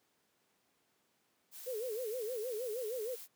blue noise, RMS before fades -49 dBFS, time 1.51-3.28 s, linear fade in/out 50 ms
sine tone with vibrato, 466.2 Hz, A#4, in tune, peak -36 dBFS, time 1.66-3.16 s, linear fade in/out 20 ms, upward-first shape sine, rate 6.4 Hz, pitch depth 190 cents each way
effects pink hiss -75 dBFS RMS until 3.35 s + high-pass 200 Hz 12 dB/octave

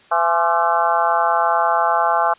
harmonic tone with a mistuned harmonic, 168.7 Hz, E3, 40 cents sharp, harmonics 3 / 4 / 5 / 6 / 7 / 8 / 9, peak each -29 / -20 / -19 / -22 / -22 / -23 / -27 dBFS, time 0.11-2.34 s, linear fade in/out 10 ms, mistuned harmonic 6, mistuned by +77 cents, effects white hiss -50 dBFS RMS until 2.38 s + resampled to 8000 Hz

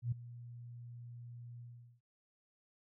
sine tone with ADSR envelope, 119.7 Hz, A#2, 46 cents sharp, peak -30 dBFS, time 0.02-2.01 s, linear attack 98 ms, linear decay 9 ms, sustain -17 dB, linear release 410 ms, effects none

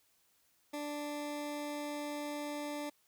20% pulse tone, 293.7 Hz, D4, in tune, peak -33 dBFS, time 0.73-2.9 s, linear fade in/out 10 ms, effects white hiss -72 dBFS RMS until 3.07 s

